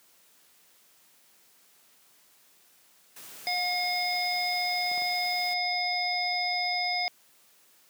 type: noise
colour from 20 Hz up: white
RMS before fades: -46 dBFS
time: 3.16-5.54 s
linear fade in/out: 5 ms
type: harmonic tone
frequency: 719 Hz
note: F#5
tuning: 50 cents flat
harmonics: 1 / 3 / 5 / 7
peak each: -31 / -31 / -41 / -30 dBFS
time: 3.47-7.08 s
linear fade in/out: 0 ms
type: clicks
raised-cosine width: 1 ms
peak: -31 dBFS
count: 3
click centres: 4.915 / 4.977 / 5.02 s
effects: white hiss -61 dBFS RMS until 7.89 s + high-pass 150 Hz 12 dB/octave